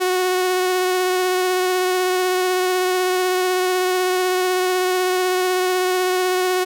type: tone with vibrato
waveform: sawtooth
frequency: 367.4 Hz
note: F#4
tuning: 12 cents flat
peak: -13 dBFS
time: 0-6.65 s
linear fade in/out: 20 ms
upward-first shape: triangle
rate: 16 Hz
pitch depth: 19 cents each way
effects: none